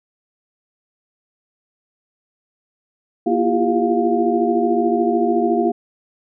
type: tone cluster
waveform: sine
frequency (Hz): 237.4 / 335.7 / 349.4 / 401.2 / 703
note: A#3 / E4 / F4 / G4 / F5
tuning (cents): +32 / +32 / +1 / +40 / +11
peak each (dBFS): -21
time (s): 3.26-5.72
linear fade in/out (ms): 10
effects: none